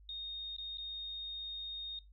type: tone with dropouts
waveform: sine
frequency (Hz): 3702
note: A#7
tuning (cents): -13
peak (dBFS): -40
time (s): 0.09-1.99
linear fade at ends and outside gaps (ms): 2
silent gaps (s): 0.565-0.583 / 0.773-0.782
effects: noise-tail reverb RT60 0.2 s tail -22 dB re dry + added 50 Hz sine -56 dBFS peak until 2.12 s